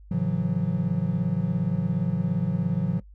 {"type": "chord", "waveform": "triangle", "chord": "F# minor seventh", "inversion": "first", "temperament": "equal with one note detuned", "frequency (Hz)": [110, 138.59, 164.81, 182.03], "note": ["A2", "C#3", "E3", "F#3"], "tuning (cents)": [0, 0, 0, -28], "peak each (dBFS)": [-30, -28, -25, -24], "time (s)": [0.11, 3], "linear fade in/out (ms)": 5, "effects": ["noise-tail reverb RT60 0.1 s tail -20 dB re dry", "added 50 Hz sine -45 dBFS peak until 3.14 s"]}